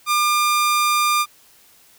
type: tone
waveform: sawtooth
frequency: 1200 Hz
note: D6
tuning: 37 cents sharp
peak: -12 dBFS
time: 0.06-1.26 s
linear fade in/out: 50 ms
effects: white hiss -52 dBFS RMS until 1.98 s